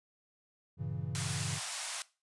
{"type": "chord", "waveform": "triangle", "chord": "G diminished seventh", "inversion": "none", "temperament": "equal", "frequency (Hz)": [98, 116.54, 138.59, 164.81], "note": ["G2", "Bb2", "Db3", "Fb3"], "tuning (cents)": [0, 0, 0, 0], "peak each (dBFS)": [-39, -41, -36, -40], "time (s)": [0.77, 1.6], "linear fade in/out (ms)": 50}
{"type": "band-pass noise", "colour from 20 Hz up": "white", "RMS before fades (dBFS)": -40, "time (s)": [1.15, 2.02], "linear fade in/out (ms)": 0, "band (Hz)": [610, 10000], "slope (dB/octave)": 48}
{"effects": ["noise-tail reverb RT60 0.3 s tail -19 dB re dry", "resampled to 24000 Hz"]}